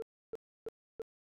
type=tone bursts; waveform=sine; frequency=448.2 Hz; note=A4; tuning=32 cents sharp; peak=-35 dBFS; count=4; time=0-1.018 s; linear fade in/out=0 ms; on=22 ms; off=310 ms; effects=tanh soft clip ceiling -34 dBFS